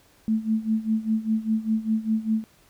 sine tone with tremolo, 220 Hz, A3, in tune, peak -18 dBFS, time 0.28-2.44 s, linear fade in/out 0 ms, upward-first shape sine, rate 5 Hz, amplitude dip 85%, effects pink hiss -58 dBFS RMS until 2.69 s

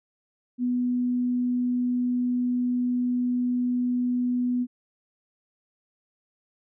sine tone, 246.9 Hz, B3, in tune, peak -22 dBFS, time 0.58-4.67 s, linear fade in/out 50 ms, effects none

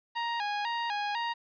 sawtooth tone with vibrato, 879 Hz, A5, 2 cents flat, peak -26 dBFS, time 0.15-1.34 s, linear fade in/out 20 ms, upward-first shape square, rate 2 Hz, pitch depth 110 cents each way, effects resampled to 11025 Hz + 10-bit

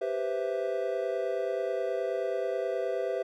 triangle chord, C major seventh, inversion second, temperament equal, 392 / 493.9 / 523.3 / 659.3 Hz, G4 / B4 / C5 / E5, 0 / 0 / 0 / 0 cents, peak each -32 dBFS, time 0.01-3.23 s, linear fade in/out 10 ms, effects none

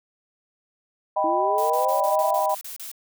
sine chord, Eb augmented, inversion none, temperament equal, 622.3 / 784 / 987.8 Hz, Eb5 / G5 / B5, 0 / 0 / 0 cents, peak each -24 dBFS, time 1.16-2.55 s, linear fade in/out 10 ms
sine linear sweep, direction up, 315.4 to 699 Hz, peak -26 dBFS, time 1.24-2.4 s, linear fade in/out 2 ms
blue noise bursts, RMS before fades -36 dBFS, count 9, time 1.58-2.916 s, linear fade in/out 2 ms, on 120 ms, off 32 ms
effects none

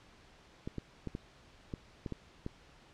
clicks, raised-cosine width 3 ms, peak -25 dBFS, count 8, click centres 0.675 / 0.783 / 1.073 / 1.151 / 1.738 / 2.062 / 2.123 / 2.464 s, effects pink hiss -60 dBFS RMS until 2.93 s + low-pass 5000 Hz 12 dB/octave

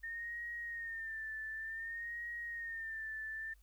sine tone with vibrato, 1822 Hz, A#6, 40 cents flat, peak -40 dBFS, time 0.03-3.54 s, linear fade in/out 10 ms, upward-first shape sine, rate 0.55 Hz, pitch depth 63 cents each way, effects added 50 Hz sine -61 dBFS peak until 3.62 s + white hiss -75 dBFS RMS until 3.62 s

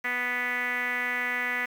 5% pulse tone with low-pass filter, 246.9 Hz, B3, in tune, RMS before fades -29 dBFS, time 0.04-1.66 s, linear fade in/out 10 ms, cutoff 2000 Hz, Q 6, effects 8-bit

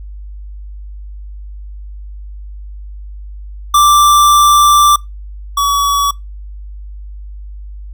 square tone pair in turn, 1174.7 / 1135.3 Hz, D6 / C#6, 0 / +41 cents, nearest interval minor second, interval 59 cents, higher first, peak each -6 / -11 dBFS, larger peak first, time 3.74-4.96 / 5.57-6.11 s, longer first, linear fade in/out 5 ms, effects noise-tail reverb RT60 0.2 s tail -23 dB re dry + added 50 Hz sine -26 dBFS peak until 7.93 s

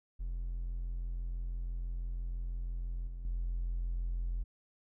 triangle tone with level steps, 43.02 Hz, F1, 25 cents flat, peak -32 / -37 / -29 dBFS, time 0.19-4.44 s, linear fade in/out 20 ms, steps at 3.07 / 3.25 s, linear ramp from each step 2 ms, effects tanh soft clip ceiling -28 dBFS

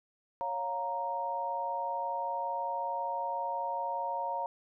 sine chord, Bb minor, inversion first, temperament equal with one note detuned, 554.4 / 707 / 932.3 Hz, Db5 / F5 / Bb5, 0 / +21 / 0 cents, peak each -39 / -38 / -33 dBFS, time 0.41-4.46 s, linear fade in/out 0 ms, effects none

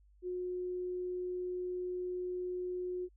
sine tone, 361.7 Hz, F#4, 39 cents flat, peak -35 dBFS, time 0.22-3.09 s, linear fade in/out 50 ms, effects added 50 Hz sine -61 dBFS peak until 3.16 s

